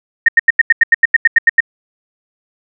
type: tone bursts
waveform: sine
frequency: 1847 Hz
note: A#6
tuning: 16 cents flat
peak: -3 dBFS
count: 13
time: 0.26-1.605 s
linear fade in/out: 5 ms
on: 25 ms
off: 85 ms
effects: none